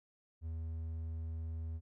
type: tone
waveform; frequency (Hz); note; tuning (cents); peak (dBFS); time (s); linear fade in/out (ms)
triangle; 81; E2; -30; -36; 0.41-1.81; 50
effects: none